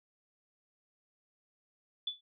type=tone with exponential decay; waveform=sine; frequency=3465 Hz; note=A7; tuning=27 cents flat; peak=-29 dBFS; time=2.07-2.21 s; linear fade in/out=5 ms; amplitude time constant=29 ms; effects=none